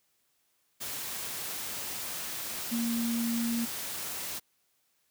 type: tone in noise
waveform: sine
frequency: 232.7 Hz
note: A#3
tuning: 3 cents flat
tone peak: -28 dBFS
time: 2.71-3.66 s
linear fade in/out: 20 ms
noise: white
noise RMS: -37 dBFS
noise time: 0.8-4.4 s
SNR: +6 dB
effects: white hiss -73 dBFS RMS until 5.1 s + high-pass 60 Hz 12 dB/octave